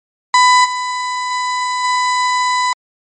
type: tone with level steps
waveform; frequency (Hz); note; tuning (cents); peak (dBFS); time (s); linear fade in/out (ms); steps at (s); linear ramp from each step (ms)
35% pulse; 998; B5; +18; -5 / -16 / -14 / -11; 0.34-2.73; 2; 0.64 / 1.3 / 1.83; 20
effects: MP3 32 kbps